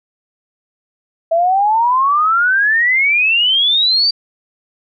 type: exponential sweep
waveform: sine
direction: up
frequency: 650 to 4699 Hz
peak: -10 dBFS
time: 1.31-4.11 s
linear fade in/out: 10 ms
effects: none